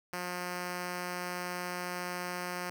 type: tone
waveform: 5% pulse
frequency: 178.6 Hz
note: F3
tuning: 39 cents sharp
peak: -24 dBFS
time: 0.13-2.7 s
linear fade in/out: 2 ms
effects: none